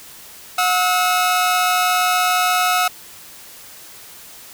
sawtooth tone pair together, 725 / 1291.8 Hz, F#5 / E6, -35 / -35 cents, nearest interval minor seventh, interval 1000 cents, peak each -14 dBFS, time 0.58-2.88 s, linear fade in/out 5 ms, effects white hiss -40 dBFS RMS until 4.53 s

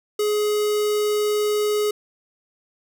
square tone with notch filter, 419.8 Hz, G#4, 19 cents sharp, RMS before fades -21 dBFS, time 0.19-1.91 s, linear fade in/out 5 ms, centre 1700 Hz, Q 1.3, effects none

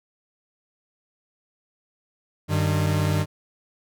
40% pulse tone pair together, 96.7 / 152.55 Hz, G2 / D#3, -23 / -34 cents, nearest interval minor sixth, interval 789 cents, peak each -22 / -22 dBFS, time 2.48-3.26 s, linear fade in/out 50 ms, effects none

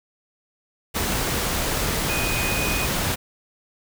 sine tone in noise, 2489 Hz, D#7, in tune, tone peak -27 dBFS, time 2.08-2.87 s, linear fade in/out 20 ms, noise pink, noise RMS -24 dBFS, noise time 0.94-3.16 s, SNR -6 dB, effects none

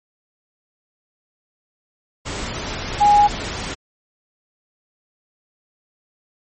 sine tone in noise, 826 Hz, G#5, 10 cents flat, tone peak -9 dBFS, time 3-3.28 s, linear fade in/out 20 ms, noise pink, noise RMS -27 dBFS, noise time 2.25-3.75 s, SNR +15 dB, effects MP3 32 kbps

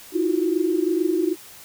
sine tone cluster, 317.6 / 344.3 / 366.7 Hz, D#4 / F4 / F#4, +36 / -25 / -15 cents, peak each -23 dBFS, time 0.12-1.36 s, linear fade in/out 50 ms, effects white hiss -44 dBFS RMS until 1.64 s

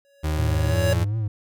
square tone with exponential growth, 560 Hz, C#5, 18 cents sharp, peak -20 dBFS, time 0.05-0.93 s, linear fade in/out 0 ms, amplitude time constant 190 ms
35% pulse tone with pitch glide, 77.2 to 85.17 Hz, D#2 to F2, -13 to -43 cents, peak -20 dBFS, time 0.23-1.05 s, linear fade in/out 20 ms, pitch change +170 cents, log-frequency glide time 0.69-0.75 s
triangle tone with vibrato, 106.1 Hz, G#2, 38 cents sharp, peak -20 dBFS, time 0.38-1.28 s, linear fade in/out 5 ms, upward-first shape triangle, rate 4.1 Hz, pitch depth 120 cents each way
effects none

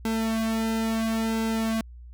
sawtooth tone with flanger, 223.6 Hz, A3, 28 cents sharp, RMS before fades -26 dBFS, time 0.05-1.81 s, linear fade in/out 2 ms, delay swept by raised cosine 1.7 to 2.7 ms, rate 0.74 Hz, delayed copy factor -1, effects added 60 Hz sine -41 dBFS peak until 2.13 s

